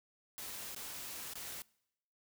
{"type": "noise with dropouts", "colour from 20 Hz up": "white", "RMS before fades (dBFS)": -45, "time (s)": [0.38, 1.62], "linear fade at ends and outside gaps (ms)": 0, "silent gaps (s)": [[0.747, 0.763], [1.335, 1.355]], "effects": ["noise-tail reverb RT60 0.8 s tail -24 dB re dry"]}